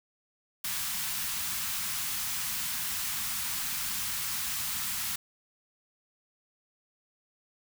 white band-stop noise, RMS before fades -33 dBFS, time 0.64-5.16 s, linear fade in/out 5 ms, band 230 to 920 Hz, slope 24 dB/octave, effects none

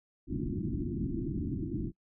white low-pass noise, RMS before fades -34 dBFS, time 0.27-1.92 s, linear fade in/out 50 ms, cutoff 350 Hz, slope 96 dB/octave, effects noise-tail reverb RT60 0.1 s tail -24 dB re dry

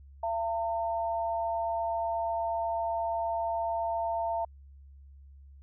sine tone pair together, 678.6 / 907 Hz, F5 / A#5, -50 / -48 cents, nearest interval perfect fourth, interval 502 cents, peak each -30 / -32 dBFS, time 0.23-4.45 s, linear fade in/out 5 ms, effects added 69 Hz sine -49 dBFS peak until 5.62 s

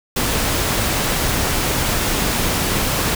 pink noise, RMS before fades -19 dBFS, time 0.16-3.15 s, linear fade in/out 5 ms, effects none

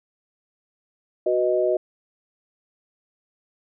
sine chord, B major, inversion second, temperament equal, 370 / 493.9 / 622.3 Hz, F#4 / B4 / D#5, 0 / 0 / 0 cents, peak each -22 / -26 / -21 dBFS, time 1.26-1.77 s, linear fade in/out 5 ms, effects none

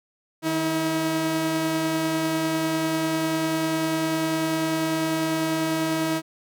sawtooth tone pair together, 155.56 / 321.2 Hz, D#3 / E4, 0 / -45 cents, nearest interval octave + minor second, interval 1255 cents, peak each -27 / -19 dBFS, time 0.42-6.22 s, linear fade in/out 50 ms, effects none

